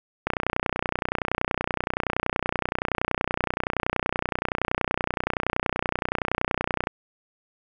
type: click train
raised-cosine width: 0.5 ms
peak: -8 dBFS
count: 203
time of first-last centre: 0.27-6.871 s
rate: 30.6 Hz
effects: none